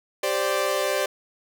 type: chord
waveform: sawtooth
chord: G suspended fourth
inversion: none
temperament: equal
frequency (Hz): 392 / 523.3 / 587.3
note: G4 / C5 / D5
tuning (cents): 0 / 0 / 0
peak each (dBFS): -25 / -23 / -21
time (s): 0.23-1.06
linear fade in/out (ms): 5
effects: none